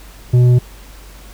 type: tone with tanh clipping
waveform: sine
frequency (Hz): 123.47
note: B2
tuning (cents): 0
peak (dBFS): -8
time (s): 0.33-0.59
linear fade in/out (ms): 10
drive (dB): 7
effects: added 48 Hz sine -36 dBFS peak until 1.33 s + pink hiss -42 dBFS RMS until 1.33 s